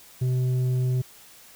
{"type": "tone with tanh clipping", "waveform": "triangle", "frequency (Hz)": 127.2, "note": "C3", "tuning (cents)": -48, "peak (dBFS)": -22, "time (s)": [0.21, 1.02], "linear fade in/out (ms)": 10, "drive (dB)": 10, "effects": ["white hiss -50 dBFS RMS until 1.55 s"]}